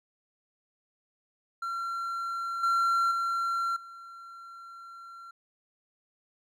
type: tone with level steps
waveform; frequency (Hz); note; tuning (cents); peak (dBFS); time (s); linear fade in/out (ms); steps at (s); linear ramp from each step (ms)
triangle; 1366; F6; -39; -29 / -21 / -25 / -42; 1.62-5.31; 5; 2.63 / 3.11 / 3.76; 5
effects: none